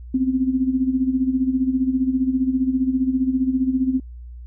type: tone with tremolo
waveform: sine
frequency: 260 Hz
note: C4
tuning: 11 cents flat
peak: -14 dBFS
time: 0.14-4 s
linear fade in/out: 5 ms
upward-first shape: sine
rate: 15 Hz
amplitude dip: 70%
effects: added 60 Hz sine -34 dBFS peak until 4.46 s